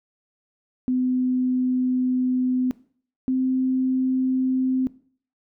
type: tone pair in turn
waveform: sine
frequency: 253.9 / 259.1 Hz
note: B3 / C4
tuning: +48 / -17 cents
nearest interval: unison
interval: 35 cents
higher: second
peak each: -19 dBFS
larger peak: neither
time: 0.88-2.71 / 3.28-4.87 s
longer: first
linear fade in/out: 0 ms
effects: noise-tail reverb RT60 0.5 s tail -19 dB re dry